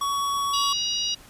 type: tone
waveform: square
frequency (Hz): 1123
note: C#6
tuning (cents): +22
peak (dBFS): -24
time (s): 0.01-0.73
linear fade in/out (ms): 5
type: harmonic tone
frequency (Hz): 955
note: A#5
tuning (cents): +42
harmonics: 3 / 4 / 5 / 6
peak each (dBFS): -28 / -29 / -30 / -31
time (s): 0.53-1.15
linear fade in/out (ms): 10
effects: pink hiss -49 dBFS RMS until 1.29 s + resampled to 32000 Hz